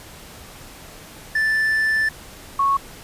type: tone pair in turn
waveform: triangle / sine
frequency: 1761 / 1104.1 Hz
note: A6 / C#6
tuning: +1 / -7 cents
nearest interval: minor sixth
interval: 808 cents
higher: first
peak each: -15 dBFS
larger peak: neither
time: 1.35-2.09 / 2.59-2.77 s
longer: first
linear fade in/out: 5 ms
effects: pink hiss -41 dBFS RMS until 3.03 s + resampled to 32000 Hz